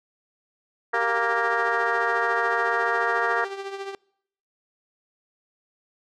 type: harmonic tone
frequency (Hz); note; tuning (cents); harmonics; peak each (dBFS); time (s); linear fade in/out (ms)
233.1; A#3; 0; 2 / 3 / 4 / 5 / 6 / 7 / 8; -29 / -29 / -29 / -29 / -29 / -29 / -29; 0.93-3.45; 10
type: tone with tremolo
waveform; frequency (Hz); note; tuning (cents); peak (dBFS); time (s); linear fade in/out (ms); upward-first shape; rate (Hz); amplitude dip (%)
sawtooth; 392.8; G4; +4; -25; 0.94-3.95; 2; triangle; 14; 65
effects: noise-tail reverb RT60 0.7 s tail -26 dB re dry + low-pass 5000 Hz 12 dB/octave